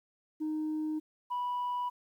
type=tone pair in turn; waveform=sine; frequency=309.5 / 982.6 Hz; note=D#4 / B5; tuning=-9 / -9 cents; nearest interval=octave + minor sixth; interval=2000 cents; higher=second; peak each=-29 / -29 dBFS; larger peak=neither; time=0.4-1 / 1.3-1.9 s; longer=neither; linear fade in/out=20 ms; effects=tanh soft clip ceiling -29 dBFS + 11-bit